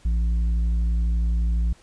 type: tone with tanh clipping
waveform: triangle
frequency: 57 Hz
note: A#1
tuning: 38 cents flat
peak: -20 dBFS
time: 0.05-1.73 s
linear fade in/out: 5 ms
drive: 10 dB
effects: pink hiss -55 dBFS RMS until 1.82 s + resampled to 22050 Hz